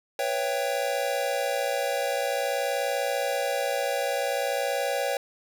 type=chord; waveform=square; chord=C# half-diminished seventh; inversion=third; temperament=equal with one note detuned; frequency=493.9 / 554.4 / 668.5 / 784 Hz; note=B4 / C#5 / E5 / G5; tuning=0 / 0 / +24 / 0 cents; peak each=-33 / -29 / -35 / -32 dBFS; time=0.19-5.17 s; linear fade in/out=2 ms; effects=none